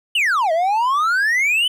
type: exponential two-way sweep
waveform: triangle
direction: down then up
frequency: 3072 to 627 to 3072 Hz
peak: -13 dBFS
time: 0.15-1.68 s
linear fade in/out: 5 ms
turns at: 0.52 s
effects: none